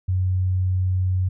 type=tone; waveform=sine; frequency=92.5 Hz; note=F#2; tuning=in tune; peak=-18 dBFS; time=0.08-1.29 s; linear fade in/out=10 ms; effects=none